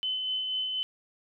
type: tone with tremolo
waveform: sine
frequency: 3037 Hz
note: F#7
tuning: 44 cents sharp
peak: -27 dBFS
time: 0.03-0.83 s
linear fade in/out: 0 ms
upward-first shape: sine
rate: 4.1 Hz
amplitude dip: 30%
effects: none